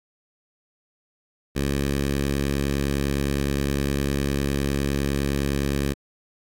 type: tone with notch filter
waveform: 10% pulse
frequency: 69.8 Hz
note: C#2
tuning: 13 cents sharp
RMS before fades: -24 dBFS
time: 1.55-5.94 s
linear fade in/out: 20 ms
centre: 940 Hz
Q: 1.7
effects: AAC 64 kbps